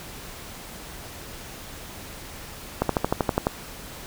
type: slowing click train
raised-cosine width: 1 ms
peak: -6 dBFS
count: 9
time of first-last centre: 2.82-3.469 s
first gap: 73 ms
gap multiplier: 1.03
effects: pink hiss -40 dBFS RMS until 4.06 s